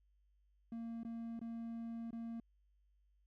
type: tone with dropouts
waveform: triangle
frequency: 230 Hz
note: A#3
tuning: 23 cents flat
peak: -40 dBFS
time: 0.72-2.4 s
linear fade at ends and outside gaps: 2 ms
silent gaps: 1.033-1.049 / 1.393-1.414 / 2.107-2.129 s
effects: added 50 Hz sine -70 dBFS peak until 3.26 s